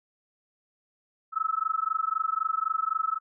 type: tone with amplitude modulation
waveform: sine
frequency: 1300 Hz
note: E6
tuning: 24 cents flat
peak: -21 dBFS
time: 1.32-3.2 s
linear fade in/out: 50 ms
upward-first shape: sine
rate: 23.9 Hz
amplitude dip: 100%
effects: none